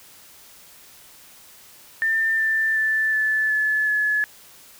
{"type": "tone with pitch steps", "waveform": "sine", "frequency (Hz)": [1794, 1776.5, 1759.1, 1741.9, 1724.9, 1708], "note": ["A6", "A6", "A6", "A6", "A6", "G#6"], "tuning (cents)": [33, 16, -1, -18, -35, 48], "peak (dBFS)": -18, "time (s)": [2.02, 4.24], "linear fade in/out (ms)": 0, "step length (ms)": 370, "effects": ["white hiss -48 dBFS RMS until 4.79 s"]}